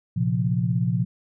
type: chord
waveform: sine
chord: Bb suspended second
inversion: none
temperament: equal with one note detuned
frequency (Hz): 116.54 / 133.02 / 174.61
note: Bb2 / C3 / F3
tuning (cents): 0 / +29 / 0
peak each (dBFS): -24 / -25 / -24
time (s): 0.16-1.05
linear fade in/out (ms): 10
effects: none